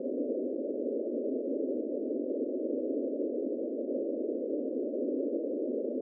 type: band-pass noise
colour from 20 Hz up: pink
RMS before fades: -33 dBFS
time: 0-6.01 s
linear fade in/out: 5 ms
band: 240 to 590 Hz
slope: 96 dB/octave
effects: none